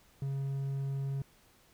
triangle tone, 137.2 Hz, C#3, 17 cents flat, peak -30 dBFS, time 0.22-1.22 s, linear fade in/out 2 ms, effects pink hiss -64 dBFS RMS until 1.73 s

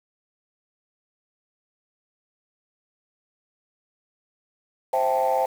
sine chord, A minor seventh, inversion first, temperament equal, 523.3 / 659.3 / 784 / 880 Hz, C5 / E5 / G5 / A5, 0 / 0 / 0 / 0 cents, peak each -23 / -25 / -23 / -25 dBFS, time 4.93-5.46 s, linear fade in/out 5 ms, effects tanh soft clip ceiling -13 dBFS + 7-bit

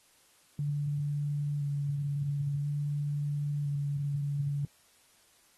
sine tone with vibrato, 144.2 Hz, D3, 31 cents flat, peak -29 dBFS, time 0.59-4.65 s, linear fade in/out 2 ms, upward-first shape square, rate 0.49 Hz, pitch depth 15 cents each way, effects white hiss -64 dBFS RMS until 5.57 s + AAC 32 kbps

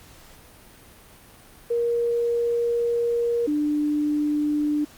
sine tone pair in turn, 471.7 / 297.2 Hz, A#4 / D4, +20 / +21 cents, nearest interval minor sixth, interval 799 cents, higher first, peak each -20 dBFS, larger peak neither, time 1.7-3.47 / 3.47-4.85 s, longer first, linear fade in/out 10 ms, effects pink hiss -49 dBFS RMS until 4.97 s + Opus 48 kbps

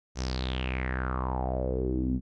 sawtooth tone with low-pass filter sweep, 63.9 Hz, C2, 40 cents flat, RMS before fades -30 dBFS, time 0.15-2.21 s, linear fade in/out 50 ms, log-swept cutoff 6200 to 220 Hz, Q 6, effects none

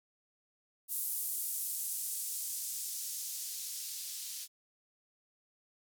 violet noise with band-pass filter sweep, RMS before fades -39 dBFS, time 0.88-4.48 s, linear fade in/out 50 ms, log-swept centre 11000 to 4200 Hz, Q 0.96, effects none

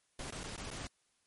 pink noise with dropouts, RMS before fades -43 dBFS, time 0.19-0.87 s, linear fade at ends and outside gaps 2 ms, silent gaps 0.306-0.323 / 0.433-0.439 / 0.564-0.577 / 0.704-0.712 s, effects white hiss -75 dBFS RMS until 1.26 s + MP3 48 kbps

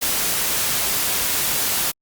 white noise, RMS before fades -21 dBFS, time 0.01-1.92 s, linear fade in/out 20 ms, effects Opus 48 kbps

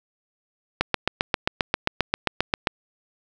click train, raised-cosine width 0.3 ms, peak -3 dBFS, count 15, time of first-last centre 0.81-2.672 s, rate 7.52 Hz, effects none

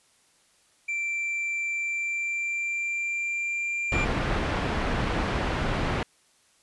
triangle tone with pitch glide, 2349 to 2379 Hz, D7 to D7, 0 to +22 cents, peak -25 dBFS, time 0.88-4.05 s, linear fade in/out 10 ms, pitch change +22 cents, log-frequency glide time 1.76-3.81 s
pink low-pass noise, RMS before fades -27 dBFS, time 3.92-6.03 s, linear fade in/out 2 ms, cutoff 2400 Hz, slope 12 dB/octave
effects white hiss -63 dBFS RMS until 6.62 s + resampled to 24000 Hz

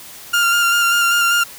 30% pulse tone with vibrato, 1396.9 Hz, F6, in tune, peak -10 dBFS, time 0.33-1.44 s, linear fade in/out 10 ms, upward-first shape square, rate 5.1 Hz, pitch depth 15 cents each way, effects white hiss -37 dBFS RMS until 1.58 s

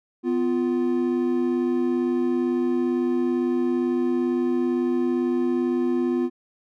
triangle tone pair together, 250.8 / 348.6 Hz, B3 / F4, +27 / -3 cents, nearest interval tritone, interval 570 cents, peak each -21 dBFS, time 0.23-6.3 s, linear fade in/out 50 ms, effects none

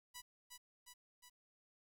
5% pulse tone with echo, 984 Hz, B5, 7 cents flat, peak -37 dBFS, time 0.14-0.22 s, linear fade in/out 20 ms, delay 360 ms, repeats 3, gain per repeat -3 dB, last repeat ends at 1.3 s, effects 11-bit

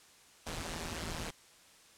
pink noise with amplitude modulation, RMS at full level -36 dBFS, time 0.46-1.31 s, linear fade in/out 10 ms, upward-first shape sine, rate 163 Hz, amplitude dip 85%, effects white hiss -60 dBFS RMS until 1.97 s + low-pass 9000 Hz 12 dB/octave

